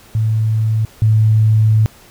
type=tone pair in turn; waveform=sine; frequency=110 / 109.11 Hz; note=A2 / A2; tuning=0 / -14 cents; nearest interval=unison; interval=14 cents; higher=first; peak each=-12 / -8 dBFS; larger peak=second; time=0.15-0.85 / 1.02-1.86 s; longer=second; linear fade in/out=0 ms; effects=pink hiss -44 dBFS RMS until 2.1 s